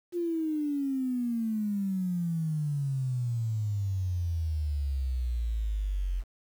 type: exponential sweep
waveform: sine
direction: down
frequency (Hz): 354 to 43.65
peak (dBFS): -27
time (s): 0.12-6.24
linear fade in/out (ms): 50
effects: 9-bit